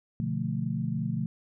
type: chord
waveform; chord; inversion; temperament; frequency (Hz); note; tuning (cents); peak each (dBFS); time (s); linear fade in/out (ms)
sine; B half-diminished seventh; none; equal; 123.47 / 146.83 / 174.61 / 220; B2 / D3 / F3 / A3; 0 / 0 / 0 / 0; -33; 0.2-1.26; 0
effects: none